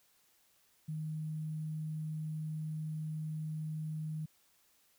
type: tone with sample-and-hold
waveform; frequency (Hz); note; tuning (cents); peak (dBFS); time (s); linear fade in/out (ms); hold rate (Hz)
sine; 155.56; D#3; 0; -36; 0.88-4.26; 10; 11025
effects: white hiss -70 dBFS RMS until 4.98 s